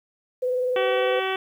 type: tone with vibrato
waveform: sine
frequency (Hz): 503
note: B4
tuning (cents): +32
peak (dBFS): -21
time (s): 0.42-1.2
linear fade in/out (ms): 10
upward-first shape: sine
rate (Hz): 20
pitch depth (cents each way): 31
type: harmonic tone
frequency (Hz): 380.5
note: F#4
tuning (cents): +48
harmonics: 1 / 2 / 3 / 4 / 5 / 6 / 7 / 8 / 9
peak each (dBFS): -27 / -30 / -32 / -33 / -34 / -35 / -35 / -36 / -37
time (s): 0.76-1.36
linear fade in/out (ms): 2
effects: 9-bit